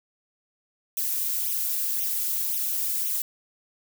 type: noise with flanger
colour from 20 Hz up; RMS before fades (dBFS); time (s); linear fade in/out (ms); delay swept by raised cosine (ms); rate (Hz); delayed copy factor
violet; -27; 0.97-3.22; 2; 0.32 to 3.42; 1.9; +1
effects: none